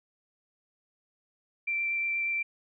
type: tone with vibrato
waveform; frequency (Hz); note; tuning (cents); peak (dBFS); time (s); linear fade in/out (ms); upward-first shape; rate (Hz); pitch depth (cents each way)
sine; 2349; D7; 0; -27; 1.67-2.43; 10; sine; 8.4; 8
effects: none